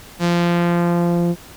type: tone with low-pass filter sweep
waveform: sawtooth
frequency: 172.9 Hz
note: F3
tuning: 17 cents flat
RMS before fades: -17 dBFS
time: 0.19-1.36 s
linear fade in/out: 50 ms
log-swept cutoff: 6800 to 400 Hz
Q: 0.88
effects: pink hiss -41 dBFS RMS until 1.56 s